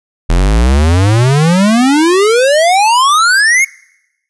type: exponential sweep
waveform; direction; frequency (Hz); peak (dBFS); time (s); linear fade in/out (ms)
square; up; 40.29 to 2224; -7; 0.29-3.65; 10
effects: noise-tail reverb RT60 0.9 s tail -24 dB re dry + resampled to 24000 Hz